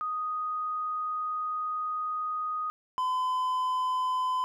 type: tone pair in turn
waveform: sine / triangle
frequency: 1244.5 / 1016.5 Hz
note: D#6 / B5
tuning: 0 / +50 cents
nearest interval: major third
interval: 350 cents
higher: first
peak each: -29 / -24 dBFS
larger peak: second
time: 0.01-2.7 / 2.98-4.44 s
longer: first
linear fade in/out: 0 ms
effects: none